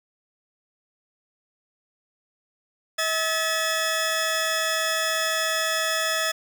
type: tone pair together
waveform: 15% pulse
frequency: 643 / 1716.6 Hz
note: E5 / A6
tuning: -43 / -43 cents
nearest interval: octave + perfect fourth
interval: 1700 cents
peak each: -19 dBFS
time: 2.98-6.32 s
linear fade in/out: 10 ms
effects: none